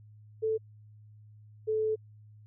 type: tone pair in turn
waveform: sine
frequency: 440 / 434.9 Hz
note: A4 / A4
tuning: 0 / -20 cents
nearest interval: unison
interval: 20 cents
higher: first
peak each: -26 dBFS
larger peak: neither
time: 0.42-0.58 / 1.67-1.96 s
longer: second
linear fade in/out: 20 ms
effects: added 106 Hz sine -51 dBFS peak until 2.46 s